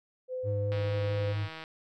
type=tone; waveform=sine; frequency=510 Hz; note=C5; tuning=44 cents flat; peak=-32 dBFS; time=0.28-1.35 s; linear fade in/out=50 ms
type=tone with vibrato; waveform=triangle; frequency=102.8 Hz; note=G#2; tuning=17 cents flat; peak=-27 dBFS; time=0.43-1.49 s; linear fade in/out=50 ms; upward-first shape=triangle; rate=4.5 Hz; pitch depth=23 cents each way
type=click train; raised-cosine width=0.3 ms; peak=-26 dBFS; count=148; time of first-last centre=0.72-1.639 s; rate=160 Hz
effects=none